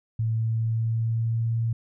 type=tone with pitch glide; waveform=sine; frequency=112.2 to 114.76 Hz; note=A2 to A#2; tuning=+34 to -27 cents; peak=-22 dBFS; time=0.19-1.73 s; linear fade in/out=5 ms; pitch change=+39 cents; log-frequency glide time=0.33-1.55 s; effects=none